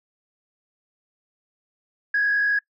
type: tone with frequency modulation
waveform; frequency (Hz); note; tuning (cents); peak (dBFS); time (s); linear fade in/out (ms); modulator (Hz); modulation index
sine; 1661.2; G#6; 0; -17; 2.14-2.59; 5; 51.6; 0.57
effects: noise-tail reverb RT60 0.1 s tail -25 dB re dry + tanh soft clip ceiling -14 dBFS